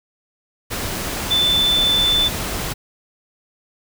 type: tone in noise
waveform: sine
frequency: 3520 Hz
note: A7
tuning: in tune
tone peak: -14 dBFS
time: 1.3-2.29 s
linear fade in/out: 20 ms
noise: pink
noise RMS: -25 dBFS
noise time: 0.7-2.74 s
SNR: +8 dB
effects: none

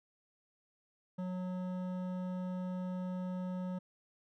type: tone with hard clipping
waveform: triangle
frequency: 182.9 Hz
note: F#3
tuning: 20 cents flat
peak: -38 dBFS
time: 1.18-3.79 s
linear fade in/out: 10 ms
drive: 16 dB
effects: none

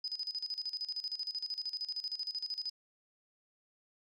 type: tone with tremolo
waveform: sine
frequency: 5000 Hz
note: D#8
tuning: 8 cents sharp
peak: -34 dBFS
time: 0.04-2.7 s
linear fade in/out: 5 ms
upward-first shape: square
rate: 13 Hz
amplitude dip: 80%
effects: none

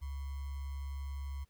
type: tone with sample-and-hold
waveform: sine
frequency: 69.3 Hz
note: C#2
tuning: in tune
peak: -37 dBFS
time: 0.01-1.45 s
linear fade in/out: 20 ms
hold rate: 1050 Hz
effects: pink hiss -75 dBFS RMS until 1.49 s

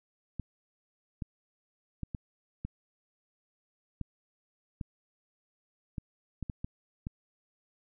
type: clicks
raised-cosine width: 5 ms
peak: -23 dBFS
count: 12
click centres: 0.397 / 1.222 / 2.033 / 2.148 / 2.65 / 4.013 / 4.812 / 5.982 / 6.427 / 6.498 / 6.645 / 7.069 s
effects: none

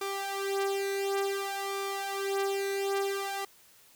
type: tone with flanger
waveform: sawtooth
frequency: 394.1 Hz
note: G4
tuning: 9 cents sharp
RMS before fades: -32 dBFS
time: 0.01-3.45 s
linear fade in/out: 5 ms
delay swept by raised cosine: 0.84 to 3.04 ms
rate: 0.56 Hz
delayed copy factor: +0.8
effects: white hiss -59 dBFS RMS until 3.95 s

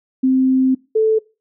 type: tone pair in turn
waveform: sine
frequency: 261 / 438.9 Hz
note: C4 / A4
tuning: -4 / -4 cents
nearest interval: major sixth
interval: 900 cents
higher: second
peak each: -11 dBFS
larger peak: neither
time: 0.23-0.75 / 0.95-1.19 s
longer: first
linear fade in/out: 10 ms
effects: noise-tail reverb RT60 0.3 s tail -23 dB re dry

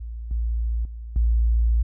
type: tone with level steps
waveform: sine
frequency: 57.1 Hz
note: A#1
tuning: 35 cents flat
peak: -30 / -21 / -32 / -16 dBFS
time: 0-1.83 s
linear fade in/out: 10 ms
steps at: 0.31 / 0.85 / 1.16 s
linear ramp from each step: 2 ms
effects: none

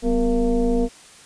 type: tone with frequency modulation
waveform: sine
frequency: 246.9 Hz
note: B3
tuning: in tune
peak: -16 dBFS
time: 0.02-0.89 s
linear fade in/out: 50 ms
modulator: 220 Hz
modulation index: 1.3
effects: white hiss -46 dBFS RMS until 1.25 s + resampled to 22050 Hz

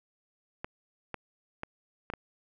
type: clicks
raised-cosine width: 0.5 ms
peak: -20 dBFS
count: 5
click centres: 0.645 / 1.143 / 1.634 / 2.101 / 2.137 s
effects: none

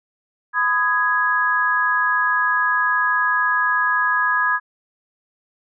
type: chord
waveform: sine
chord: G# minor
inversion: first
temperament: equal with one note detuned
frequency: 1005 / 1244.5 / 1661.2 Hz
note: B5 / D#6 / G#6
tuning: +30 / 0 / 0 cents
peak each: -22 / -22 / -18 dBFS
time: 0.53-4.6 s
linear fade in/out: 50 ms
effects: none

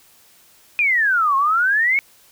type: exponential two-way sweep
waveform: sine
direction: down then up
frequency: 2489 to 1067 to 2239 Hz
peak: -14 dBFS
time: 0.79-1.99 s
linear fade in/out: 0 ms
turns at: 1.36 s
effects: white hiss -52 dBFS RMS until 2.31 s

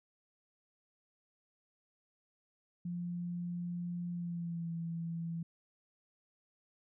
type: tone with pitch glide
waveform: sine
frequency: 174.61 to 166.82 Hz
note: F3 to E3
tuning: 0 to +21 cents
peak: -36 dBFS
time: 2.85-5.43 s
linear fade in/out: 5 ms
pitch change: -79 cents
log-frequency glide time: 4.11-4.71 s
effects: none

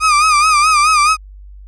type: tone with vibrato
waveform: 35% pulse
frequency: 1223 Hz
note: D#6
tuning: 30 cents flat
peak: -7 dBFS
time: 0-1.17 s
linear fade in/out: 50 ms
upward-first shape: sine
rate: 4.7 Hz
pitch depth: 82 cents each way
effects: added 49 Hz sine -33 dBFS peak until 1.67 s + resampled to 24000 Hz

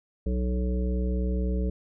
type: harmonic tone with a mistuned harmonic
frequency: 62 Hz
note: B1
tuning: 7 cents sharp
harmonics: 1 / 3 / 5 / 7 / 9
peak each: -25 / -31 / -38 / -36 / -41 dBFS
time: 0.26-1.7 s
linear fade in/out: 5 ms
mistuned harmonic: 9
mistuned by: -16 cents
effects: none

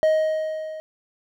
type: tone with level ramp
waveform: triangle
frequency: 627 Hz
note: D#5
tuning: 13 cents sharp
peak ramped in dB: -12 to -30 dBFS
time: 0.03-0.8 s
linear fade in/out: 0 ms
effects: none

